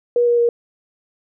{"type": "tone with pitch steps", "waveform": "sine", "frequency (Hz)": [481, 476.6, 472.2], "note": ["B4", "A#4", "A#4"], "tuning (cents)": [-46, 38, 22], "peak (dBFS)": -12, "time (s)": [0.16, 0.49], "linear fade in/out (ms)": 2, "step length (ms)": 110, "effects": []}